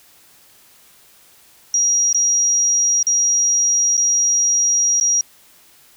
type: tone with dropouts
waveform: sine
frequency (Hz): 5720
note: F8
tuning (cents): +41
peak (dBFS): -13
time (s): 1.74-5.21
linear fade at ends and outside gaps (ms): 1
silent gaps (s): 2.129-2.146 / 3.029-3.068 / 3.969-3.977 / 5-5.01
effects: white hiss -50 dBFS RMS until 5.96 s